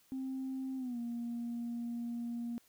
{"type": "tone with pitch glide", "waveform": "sine", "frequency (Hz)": [263.6, 236.2], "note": ["C4", "A#3"], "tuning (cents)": [13, 23], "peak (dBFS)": -35, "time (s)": [0.12, 2.58], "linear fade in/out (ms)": 0, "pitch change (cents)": -190, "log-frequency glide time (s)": [0.77, 0.98], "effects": ["tanh soft clip ceiling -33 dBFS", "white hiss -68 dBFS RMS until 2.68 s"]}